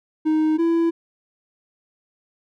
triangle tone pair in turn, 311.8 / 333.4 Hz, D#4 / E4, +4 / +20 cents, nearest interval minor second, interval 116 cents, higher second, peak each -14 dBFS, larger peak neither, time 0.25-0.58 / 0.58-0.91 s, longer neither, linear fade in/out 20 ms, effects none

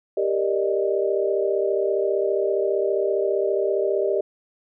sine chord, Eb major seventh, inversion first, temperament equal with one note detuned, 394.5 / 466.2 / 587.3 / 622.3 Hz, G4 / Bb4 / D5 / Eb5, +11 / 0 / 0 / 0 cents, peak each -22 / -27 / -27 / -26 dBFS, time 0.17-4.21 s, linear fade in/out 5 ms, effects none

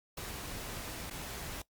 pink noise with dropouts, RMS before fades -42 dBFS, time 0.17-1.62 s, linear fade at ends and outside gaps 5 ms, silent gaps 1.1-1.108 s, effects noise-tail reverb RT60 0.1 s tail -19 dB re dry + Opus 48 kbps

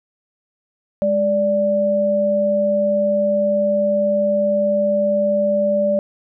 sine tone pair together, 206.8 / 585 Hz, G#3 / D5, -7 / -7 cents, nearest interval octave + tritone, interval 1800 cents, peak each -22 / -15 dBFS, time 1.02-5.99 s, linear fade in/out 0 ms, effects none

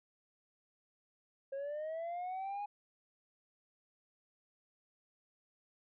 sine linear sweep, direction up, 538 to 830.6 Hz, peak -35 dBFS, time 1.52-2.66 s, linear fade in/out 10 ms, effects tanh soft clip ceiling -37 dBFS

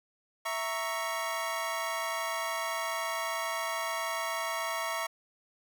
25% pulse chord, A# diminished, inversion second, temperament equal, 659.3 / 932.3 / 1108.7 Hz, E5 / A#5 / C#6, 0 / 0 / 0 cents, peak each -32 / -33 / -32 dBFS, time 0.45-5.07 s, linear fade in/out 10 ms, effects none

